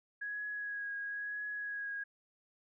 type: tone with vibrato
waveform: sine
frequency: 1661.2 Hz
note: G#6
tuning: in tune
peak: -37 dBFS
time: 0.21-2.04 s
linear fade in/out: 10 ms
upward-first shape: triangle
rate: 1 Hz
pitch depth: 23 cents each way
effects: none